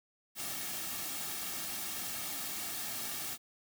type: noise with comb filter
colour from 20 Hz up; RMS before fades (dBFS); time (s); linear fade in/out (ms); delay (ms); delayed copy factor
white; -39; 0.35-3.38; 50; 2; -0.55
effects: none